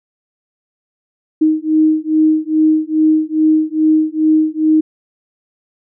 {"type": "beating tone pair", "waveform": "sine", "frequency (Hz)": [311.1, 313.5], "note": ["D#4", "D#4"], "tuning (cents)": [0, 13], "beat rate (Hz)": 2.4, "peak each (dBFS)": -13, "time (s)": [1.41, 4.81], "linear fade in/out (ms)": 10, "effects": []}